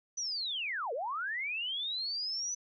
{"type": "linear two-way sweep", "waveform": "sine", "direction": "down then up", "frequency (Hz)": [6040, 440, 6040], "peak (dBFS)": -33, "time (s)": [0.17, 2.55], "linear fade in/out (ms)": 10, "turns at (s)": 0.93, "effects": []}